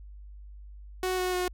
sawtooth tone with pitch steps, 370 / 366 / 362 Hz, F#4 / F#4 / F#4, 0 / -19 / -38 cents, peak -23 dBFS, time 1.03-1.48 s, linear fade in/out 2 ms, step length 150 ms, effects added 50 Hz sine -43 dBFS peak until 1.53 s

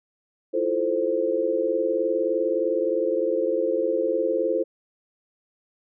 sine chord, F major seventh, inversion third, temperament equal, 329.6 / 349.2 / 440 / 523.3 Hz, E4 / F4 / A4 / C5, 0 / 0 / 0 / 0 cents, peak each -29 / -28 / -26 / -24 dBFS, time 0.53-4.64 s, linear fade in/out 20 ms, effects none

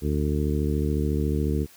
harmonic tone, 74 Hz, D2, 14 cents sharp, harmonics 1 / 2 / 3 / 4 / 5 / 6, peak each -25 / -28 / -30 / -31 / -32 / -33 dBFS, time 0.01-1.67 s, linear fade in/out 50 ms, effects white hiss -52 dBFS RMS until 1.76 s

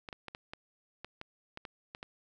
clicks, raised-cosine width 0.3 ms, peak -26 dBFS, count 11, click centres 0.088 / 0.128 / 0.283 / 0.349 / 0.535 / 1.046 / 1.214 / 1.574 / 1.652 / 1.949 / 2.029 s, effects none

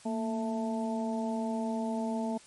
harmonic tone with a mistuned harmonic, 220.7 Hz, A3, 5 cents sharp, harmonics 1 / 2 / 3 / 4, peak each -31 / -40 / -37 / -39 dBFS, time 0.05-2.38 s, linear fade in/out 10 ms, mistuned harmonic 1, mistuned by +64 cents, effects white hiss -55 dBFS RMS until 2.46 s + MP3 48 kbps

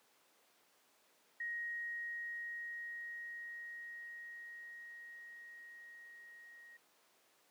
sine tone with level ramp, 1881 Hz, A#6, 15 cents sharp, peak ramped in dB -38 to -55 dBFS, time 1.4-6.77 s, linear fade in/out 5 ms, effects pink hiss -70 dBFS RMS until 7.5 s + high-pass 400 Hz 12 dB/octave

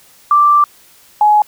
sine tone pair in turn, 1174.7 / 840.9 Hz, D6 / G#5, 0 / +21 cents, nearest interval tritone, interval 579 cents, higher first, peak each -6 dBFS, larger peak neither, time 0.31-0.64 / 1.21-1.42 s, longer first, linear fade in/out 2 ms, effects white hiss -46 dBFS RMS until 1.47 s

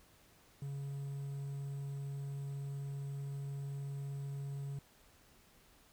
triangle tone with quantisation, 139.5 Hz, C#3, 11 cents sharp, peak -37 dBFS, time 0.62-4.79 s, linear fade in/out 2 ms, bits 11, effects pink hiss -65 dBFS RMS until 5.92 s

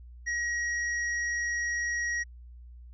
sine tone with tanh clipping, 1899 Hz, A#6, 32 cents sharp, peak -30 dBFS, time 0.26-2.24 s, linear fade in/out 20 ms, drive 15 dB, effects added 60 Hz sine -45 dBFS peak until 2.93 s + resampled to 16000 Hz

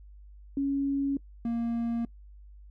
sine / triangle tone pair in turn, 277.6 / 233.2 Hz, C#4 / A#3, +3 / +1 cents, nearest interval minor third, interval 302 cents, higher first, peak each -25 dBFS, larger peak neither, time 0.57-1.17 / 1.45-2.05 s, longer neither, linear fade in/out 2 ms, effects noise-tail reverb RT60 0.1 s tail -23 dB re dry + added 50 Hz sine -47 dBFS peak until 2.7 s

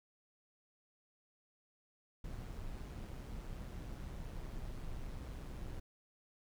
brown noise with amplitude modulation, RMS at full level -43 dBFS, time 2.24-5.8 s, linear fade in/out 5 ms, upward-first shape sine, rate 129 Hz, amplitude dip 40%, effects none

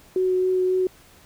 sine tone with vibrato, 370 Hz, F#4, in tune, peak -18 dBFS, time 0.16-0.87 s, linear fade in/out 2 ms, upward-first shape sine, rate 3.7 Hz, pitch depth 9 cents each way, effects pink hiss -52 dBFS RMS until 1.25 s

